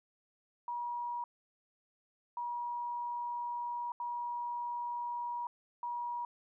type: tone bursts at uneven times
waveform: sine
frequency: 959 Hz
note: A#5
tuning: 49 cents sharp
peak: -35 dBFS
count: 4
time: 0.68-1.24 / 2.37-3.92 / 4-5.47 / 5.83-6.25 s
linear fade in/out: 2 ms
effects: none

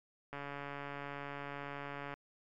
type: click train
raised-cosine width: 0.5 ms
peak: -28 dBFS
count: 258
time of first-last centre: 0.33-2.14 s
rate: 142 Hz
effects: MP3 96 kbps

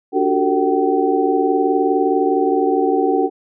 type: tone cluster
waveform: sine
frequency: 291.9 / 364.8 / 384.3 / 449.3 / 765 Hz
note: D4 / F#4 / G4 / A4 / G5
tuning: -10 / -24 / -34 / +36 / -42 cents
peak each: -20 dBFS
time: 0.12-3.3 s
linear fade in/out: 50 ms
effects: none

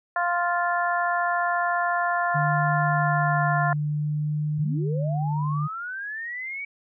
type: harmonic tone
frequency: 349.2 Hz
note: F4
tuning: in tune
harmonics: 2 / 3 / 4 / 5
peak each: -25 / -27 / -28 / -29 dBFS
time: 0.16-3.73 s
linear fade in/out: 2 ms
type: tone with vibrato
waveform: sine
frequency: 150 Hz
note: D3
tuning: 37 cents sharp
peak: -23 dBFS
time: 2.34-5.68 s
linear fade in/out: 20 ms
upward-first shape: triangle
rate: 0.54 Hz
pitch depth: 16 cents each way
type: linear sweep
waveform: sine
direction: up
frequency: 110 to 2277 Hz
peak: -30 dBFS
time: 4.58-6.65 s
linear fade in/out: 5 ms
effects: none

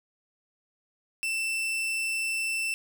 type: tone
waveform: 40% pulse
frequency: 2668 Hz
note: E7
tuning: 20 cents sharp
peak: -26 dBFS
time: 1.23-2.74 s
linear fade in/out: 0 ms
effects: none

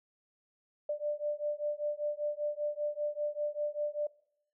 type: beating tone pair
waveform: sine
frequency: 590 / 595.1 Hz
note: D5 / D5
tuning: +8 / +23 cents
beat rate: 5.1 Hz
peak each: -35 / -35 dBFS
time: 0.89-4.07 s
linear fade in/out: 5 ms
effects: noise-tail reverb RT60 0.7 s tail -21 dB re dry

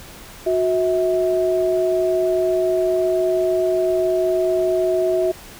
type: tone pair together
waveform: sine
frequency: 366.2 / 647.1 Hz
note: F#4 / E5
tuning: -18 / -32 cents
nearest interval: minor seventh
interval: 986 cents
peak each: -18 / -19 dBFS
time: 0.46-5.32 s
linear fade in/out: 10 ms
effects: pink hiss -40 dBFS RMS until 5.59 s

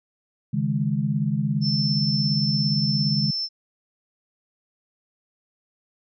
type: chord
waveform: sine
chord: C# suspended second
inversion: none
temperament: just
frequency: 138.59 / 155.92 / 207.9 Hz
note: C#3 / D#3 / G#3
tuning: 0 / +4 / +2 cents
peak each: -25 dBFS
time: 0.53-3.31 s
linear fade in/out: 10 ms
type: tone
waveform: sine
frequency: 5320 Hz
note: E8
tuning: 15 cents sharp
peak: -24 dBFS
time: 1.61-3.49 s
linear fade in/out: 50 ms
effects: none

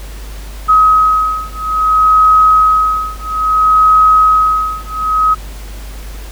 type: beating tone pair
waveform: sine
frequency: 1269 / 1269.6 Hz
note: D#6 / D#6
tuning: +34 / +35 cents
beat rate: 0.6 Hz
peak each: -10 dBFS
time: 0.68-5.35 s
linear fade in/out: 20 ms
effects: added 50 Hz sine -25 dBFS peak until 6.31 s + pink hiss -35 dBFS RMS until 6.31 s

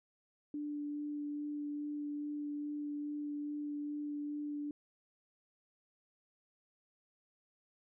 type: tone with vibrato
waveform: sine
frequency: 293.7 Hz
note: D4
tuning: in tune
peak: -37 dBFS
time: 0.54-4.71 s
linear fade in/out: 2 ms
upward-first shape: sine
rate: 2.4 Hz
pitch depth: 9 cents each way
effects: none

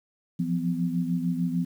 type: tone cluster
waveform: sine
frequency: 171.6 / 178.3 / 251.6 Hz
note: F3 / F3 / B3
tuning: -30 / +36 / +32 cents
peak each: -27 / -30 / -29 dBFS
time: 0.39-1.65 s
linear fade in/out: 10 ms
effects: 9-bit

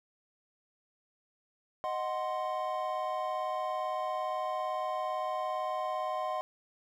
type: chord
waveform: triangle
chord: C diminished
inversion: first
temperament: equal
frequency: 622.3 / 740 / 1046.5 Hz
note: Eb5 / Gb5 / C6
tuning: 0 / 0 / 0 cents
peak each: -34 dBFS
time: 1.84-6.41 s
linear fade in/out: 0 ms
effects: none

